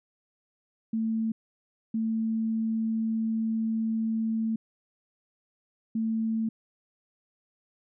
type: tone bursts at uneven times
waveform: sine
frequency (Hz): 223.1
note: A3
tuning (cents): +24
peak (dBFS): -25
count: 3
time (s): 0.93-1.32 / 1.94-4.56 / 5.95-6.49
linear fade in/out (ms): 5
effects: none